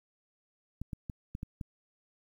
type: clicks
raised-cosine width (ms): 5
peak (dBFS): -25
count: 6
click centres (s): 0.816 / 0.932 / 1.098 / 1.351 / 1.431 / 1.612
effects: 10-bit